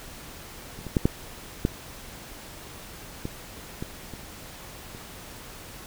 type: clicks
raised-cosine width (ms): 3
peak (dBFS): -28 / -22 / -7 / -6 / -8 / -17 / -18 / -26 / -26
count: 9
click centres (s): 0.79 / 0.867 / 0.968 / 1.055 / 1.651 / 3.254 / 3.825 / 4.137 / 4.949
effects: pink hiss -43 dBFS RMS until 5.86 s